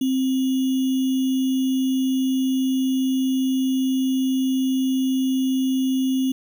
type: tone with sample-and-hold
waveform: sine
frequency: 262.4 Hz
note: C4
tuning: 5 cents sharp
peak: -18 dBFS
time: 0.01-6.32 s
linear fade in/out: 5 ms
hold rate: 3150 Hz
effects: none